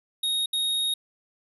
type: tone bursts at uneven times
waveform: square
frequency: 3742 Hz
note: A#7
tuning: 6 cents sharp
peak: -24 dBFS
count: 2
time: 0.23-0.46 / 0.53-0.94 s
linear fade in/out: 5 ms
effects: resampled to 32000 Hz